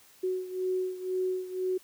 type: beating tone pair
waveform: sine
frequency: 370 / 372 Hz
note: F#4 / F#4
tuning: 0 / +9 cents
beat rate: 2 Hz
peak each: -30 / -34 dBFS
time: 0.23-1.78 s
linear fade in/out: 10 ms
effects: white hiss -58 dBFS RMS until 1.83 s